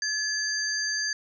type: tone cluster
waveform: sine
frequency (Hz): 1710 / 4726 / 6290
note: A6 / D8 / G8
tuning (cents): -50 / +10 / +5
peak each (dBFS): -29 / -30 / -33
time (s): 0.02-1.13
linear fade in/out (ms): 2
effects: none